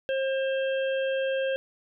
harmonic tone, 534 Hz, C5, 35 cents sharp, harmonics 1 / 3 / 5 / 6, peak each -25 / -35 / -39 / -41 dBFS, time 0.09-1.56 s, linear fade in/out 0 ms, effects none

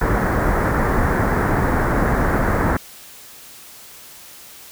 pink low-pass noise, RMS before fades -18 dBFS, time 0.01-2.77 s, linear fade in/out 5 ms, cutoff 1900 Hz, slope 48 dB/octave, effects white hiss -41 dBFS RMS until 4.71 s

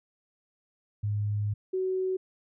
sine tone pair in turn, 103.9 / 374.6 Hz, G#2 / F#4, +1 / +21 cents, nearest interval octave + minor seventh, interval 2220 cents, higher second, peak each -26 dBFS, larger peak neither, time 1.03-1.54 / 1.73-2.17 s, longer first, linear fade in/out 10 ms, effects none

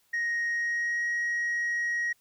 sine tone with pitch glide, 1873 to 1892.6 Hz, A#6 to A#6, +8 to +26 cents, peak -24 dBFS, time 0.13-2.13 s, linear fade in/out 10 ms, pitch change +18 cents, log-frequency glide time 0.48-1.05 s, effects tanh soft clip ceiling -25 dBFS + white hiss -68 dBFS RMS until 2.2 s

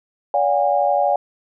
sine tone cluster, 573 / 720 / 812 Hz, D5 / F#5 / G#5, -43 / -47 / -39 cents, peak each -19 dBFS, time 0.34-1.16 s, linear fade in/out 2 ms, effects none

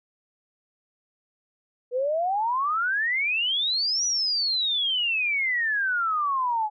sine exponential two-way sweep, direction up then down, 479.4 to 5920 to 833 Hz, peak -22 dBFS, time 1.91-6.7 s, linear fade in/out 50 ms, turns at 4.05 s, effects none

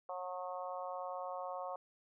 harmonic tone with a mistuned harmonic, 182 Hz, F#3, 28 cents flat, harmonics 3 / 4 / 5 / 6 / 7, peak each -44 / -44 / -48 / -46 / -54 dBFS, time 0.09-1.76 s, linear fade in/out 2 ms, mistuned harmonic 7, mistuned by -18 cents, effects none

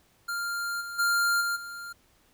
square tone with level steps, 1396.9 Hz, F6, in tune, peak -30 / -36 / -23 / -27 / -38 dBFS, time 0.28-1.93 s, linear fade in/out 10 ms, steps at 0.8 / 0.98 / 1.4 / 1.55 s, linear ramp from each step 20 ms, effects pink hiss -64 dBFS RMS until 2.33 s

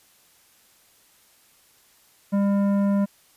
sine tone with tanh clipping, 200 Hz, G3, 35 cents sharp, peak -20 dBFS, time 2.32-3.06 s, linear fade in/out 20 ms, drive 12 dB, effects white hiss -58 dBFS RMS until 3.36 s + resampled to 32000 Hz

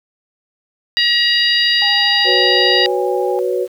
harmonic tone, 953 Hz, A#5, 38 cents sharp, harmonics 2 / 3 / 4 / 5, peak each -17 / -17 / -17 / -17 dBFS, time 0.97-2.86 s, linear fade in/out 0 ms
sine tone with vibrato, 816 Hz, G#5, 31 cents flat, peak -22 dBFS, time 1.82-3.39 s, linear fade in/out 0 ms, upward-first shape square, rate 13 Hz, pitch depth 10 cents each way
sine chord, F# suspended fourth, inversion none, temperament equal, 370 / 493.9 / 554.4 Hz, F#4 / B4 / C#5, 0 / 0 / 0 cents, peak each -18 / -19 / -22 dBFS, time 2.24-3.68 s, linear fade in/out 50 ms
effects 7-bit

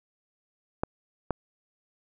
clicks, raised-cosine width 1 ms, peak -12 dBFS, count 2, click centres 0.835 / 1.307 s, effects none

